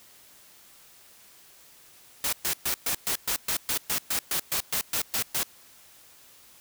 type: noise bursts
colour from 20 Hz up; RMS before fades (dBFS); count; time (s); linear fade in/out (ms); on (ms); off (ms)
white; -27; 16; 2.24-5.432; 2; 87; 120
effects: white hiss -54 dBFS RMS until 6.6 s